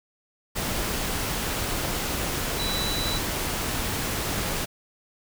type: tone in noise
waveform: sine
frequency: 3951 Hz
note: B7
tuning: in tune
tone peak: -29 dBFS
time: 2.58-3.19 s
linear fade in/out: 20 ms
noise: pink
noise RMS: -28 dBFS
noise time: 0.55-4.66 s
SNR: -4 dB
effects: none